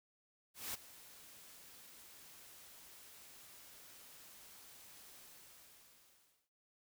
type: noise with ADSR envelope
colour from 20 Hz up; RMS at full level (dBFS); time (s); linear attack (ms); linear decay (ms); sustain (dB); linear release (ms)
white; -41; 0.54-6.5; 200; 17; -17; 1300
effects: none